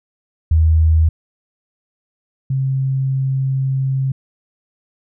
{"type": "tone pair in turn", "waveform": "sine", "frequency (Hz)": [79.9, 133.68], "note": ["D#2", "C3"], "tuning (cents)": [47, 38], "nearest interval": "major sixth", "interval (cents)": 891, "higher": "second", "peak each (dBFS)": [-9, -15], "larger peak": "first", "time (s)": [[0.51, 1.09], [2.5, 4.12]], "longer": "second", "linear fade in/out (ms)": 5, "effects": []}